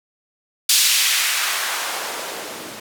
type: noise with band-pass filter sweep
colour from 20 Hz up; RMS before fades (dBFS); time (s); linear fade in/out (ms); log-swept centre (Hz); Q
blue; -21; 0.69-2.8; 5; 4200 to 230; 1
effects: none